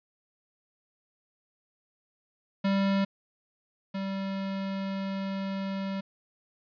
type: tone pair in turn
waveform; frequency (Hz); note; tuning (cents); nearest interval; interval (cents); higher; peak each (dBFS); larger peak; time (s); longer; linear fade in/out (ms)
square; 196 / 194.31; G3 / G3; 0 / -15; unison; 15; first; -24 / -31; first; 2.64-3.05 / 3.94-6.01; second; 10
effects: resampled to 11025 Hz + 10-bit